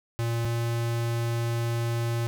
square tone pair in turn, 116.54 / 116.99 Hz, A#2 / A#2, 0 / +7 cents, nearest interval unison, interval 7 cents, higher second, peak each -26 dBFS, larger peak neither, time 0.19-0.45 / 0.45-2.27 s, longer second, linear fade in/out 0 ms, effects 10-bit

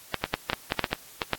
clicks, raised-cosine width 0.3 ms, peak -7 dBFS, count 11, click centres 0.143 / 0.24 / 0.34 / 0.499 / 0.532 / 0.721 / 0.793 / 0.842 / 0.93 / 1.218 / 1.333 s, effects white hiss -49 dBFS RMS until 1.38 s + AAC 64 kbps

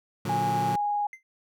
sawtooth chord, Bb augmented, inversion none, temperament just, 116.54 / 145.68 / 182.1 Hz, Bb2 / D3 / F#3, 0 / -14 / -27 cents, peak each -29 / -30 / -29 dBFS, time 0.25-0.76 s, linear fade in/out 5 ms
sine tone with vibrato, 825 Hz, G#5, 12 cents flat, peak -24 dBFS, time 0.29-1.07 s, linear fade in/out 5 ms, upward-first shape sine, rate 20 Hz, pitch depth 9 cents each way
triangle tone with exponential decay, 2075 Hz, C7, 15 cents flat, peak -34 dBFS, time 1.13-1.23 s, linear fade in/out 1 ms, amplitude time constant 21 ms
effects none

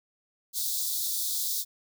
white high-pass noise, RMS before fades -30 dBFS, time 0.53-1.65 s, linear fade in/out 50 ms, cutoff 3500 Hz, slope 96 dB/octave, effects none

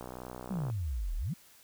click train, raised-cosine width 1 ms, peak -28 dBFS, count 44, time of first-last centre 0.01-0.7 s, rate 62.3 Hz
sine exponential two-way sweep, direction down then up, 204.5 to 35.42 to 204.5 Hz, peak -31 dBFS, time 0.5-1.34 s, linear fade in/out 10 ms, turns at 1.16 s
effects white hiss -59 dBFS RMS until 1.63 s

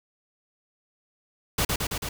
pink noise with echo, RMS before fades -24 dBFS, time 1.58-1.65 s, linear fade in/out 5 ms, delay 110 ms, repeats 4, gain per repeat -2 dB, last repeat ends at 2.09 s, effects none

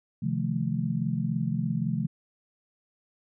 sine chord, F dominant seventh, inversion second, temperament just, 130.96 / 157.15 / 174.61 / 218.3 Hz, C3 / Eb3 / F3 / A3, +2 / +18 / 0 / -13 cents, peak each -31 dBFS, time 0.22-2.07 s, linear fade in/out 10 ms, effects none

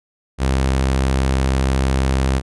sawtooth tone, 66.2 Hz, C2, 21 cents sharp, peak -11 dBFS, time 0.38-2.42 s, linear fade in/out 50 ms, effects resampled to 24000 Hz

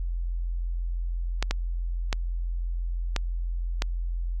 clicks, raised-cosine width 0.2 ms, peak -9 dBFS, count 5, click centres 1.426 / 1.51 / 2.128 / 3.163 / 3.821 s, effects added 43 Hz sine -26 dBFS peak until 4.4 s

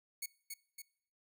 5% pulse tone with echo, 2217 Hz, C#7, in tune, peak -28 dBFS, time 0.22-0.26 s, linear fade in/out 5 ms, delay 280 ms, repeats 2, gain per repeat -4 dB, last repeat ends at 0.82 s, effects noise-tail reverb RT60 0.6 s tail -22 dB re dry

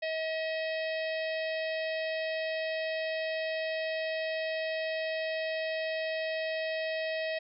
harmonic tone, 638 Hz, D#5, 43 cents sharp, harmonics 1 / 3 / 4 / 5 / 6 / 7 / 8, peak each -32 / -38 / -41 / -46 / -47 / -49 / -50 dBFS, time 0.02-7.39 s, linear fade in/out 10 ms, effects none

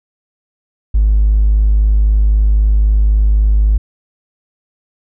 triangle tone, 51.91 Hz, G#1, in tune, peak -4 dBFS, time 0.94-3.78 s, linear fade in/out 10 ms, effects tanh soft clip ceiling -4 dBFS

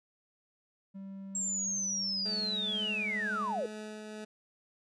triangle tone with pitch glide, 194.5 to 202.3 Hz, G3 to G#3, -13 to -45 cents, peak -39 dBFS, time 0.94-3.61 s, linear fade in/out 20 ms, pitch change +68 cents, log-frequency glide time 2.62-2.86 s
sine linear sweep, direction down, 7590 to 437.6 Hz, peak -31 dBFS, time 1.35-3.66 s, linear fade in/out 2 ms
20% pulse tone with tremolo, 214.1 Hz, A3, 47 cents flat, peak -35 dBFS, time 2.25-4.25 s, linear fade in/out 10 ms, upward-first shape triangle, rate 2.1 Hz, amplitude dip 30%
effects resampled to 22050 Hz

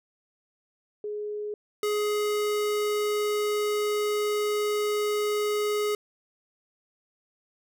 sine / square tone pair in turn, 418.6 / 418.6 Hz, G#4 / G#4, +14 / +14 cents, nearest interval unison, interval 0 cents, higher neither, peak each -30 / -25 dBFS, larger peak second, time 1.04-1.54 / 1.83-5.95 s, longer second, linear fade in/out 2 ms, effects none

